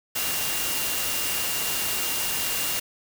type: tone in noise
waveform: sine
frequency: 2794 Hz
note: F7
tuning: in tune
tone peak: -34 dBFS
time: 0.15-2.8 s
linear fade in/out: 10 ms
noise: white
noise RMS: -27 dBFS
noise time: 0.15-2.8 s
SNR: -10 dB
effects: none